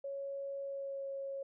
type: tone with pitch glide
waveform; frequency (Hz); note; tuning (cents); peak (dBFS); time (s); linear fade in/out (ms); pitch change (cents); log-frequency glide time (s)
sine; 554 to 548; C#5 to C#5; -1 to -20; -38; 0.04-1.43; 5; -19; 0.62-1.07
effects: none